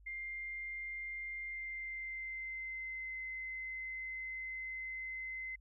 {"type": "tone with pitch glide", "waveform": "sine", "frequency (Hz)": [2100, 2057], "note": ["C7", "C7"], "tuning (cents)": [6, -30], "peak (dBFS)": -40, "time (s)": [0.06, 5.56], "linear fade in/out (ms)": 10, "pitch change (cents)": -36, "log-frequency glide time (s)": [1.48, 3.21], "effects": ["added 50 Hz sine -58 dBFS peak until 5.6 s"]}